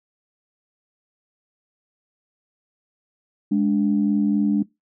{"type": "tone pair together", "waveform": "sine", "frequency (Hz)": [206.9, 290.8], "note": ["G#3", "D4"], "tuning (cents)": [-6, -17], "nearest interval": "tritone", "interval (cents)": 589, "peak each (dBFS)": [-18, -20], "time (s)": [3.51, 4.63], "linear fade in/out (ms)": 10, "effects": ["noise-tail reverb RT60 0.2 s tail -22 dB re dry", "tanh soft clip ceiling -9 dBFS"]}